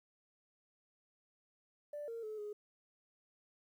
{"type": "tone with pitch steps", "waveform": "sine", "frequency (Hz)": [588, 460.6, 431.1, 417.3], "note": ["D5", "A#4", "A4", "G#4"], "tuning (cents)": [2, -21, -35, 8], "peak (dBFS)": -40, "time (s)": [1.93, 2.53], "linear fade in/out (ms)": 5, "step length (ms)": 150, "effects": ["tanh soft clip ceiling -37 dBFS", "12-bit"]}